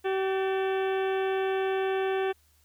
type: harmonic tone with a mistuned harmonic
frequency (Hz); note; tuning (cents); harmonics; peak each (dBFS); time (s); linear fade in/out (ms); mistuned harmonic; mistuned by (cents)
383.2; G4; -39; 1 / 2 / 3 / 4 / 5 / 6 / 7 / 8 / 9; -26 / -33 / -41 / -40 / -40 / -44 / -44 / -49 / -48; 0.04-2.33; 20; 5; -120
effects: added 75 Hz sine -64 dBFS peak until 2.64 s + white hiss -66 dBFS RMS until 2.64 s